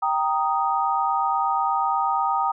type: chord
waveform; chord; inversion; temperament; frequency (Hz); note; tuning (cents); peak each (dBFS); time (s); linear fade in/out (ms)
sine; Eb major; first; equal; 784 / 932.3 / 1244.5; G5 / Bb5 / Eb6; 0 / 0 / 0; -24; 0.02-2.52; 10
effects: none